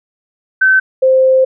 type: tone pair in turn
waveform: sine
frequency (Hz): 1534 / 522.7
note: G6 / C5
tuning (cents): -38 / -2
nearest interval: octave + perfect fifth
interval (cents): 1864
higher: first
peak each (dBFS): -6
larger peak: neither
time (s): 0.61-0.8 / 1.02-1.45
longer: second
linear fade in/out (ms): 10
effects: none